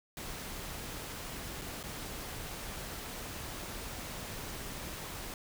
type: noise with dropouts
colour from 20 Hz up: pink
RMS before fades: -42 dBFS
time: 0.17-5.34 s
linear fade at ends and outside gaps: 1 ms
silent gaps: 1.614-1.618 / 1.83-1.837 s
effects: none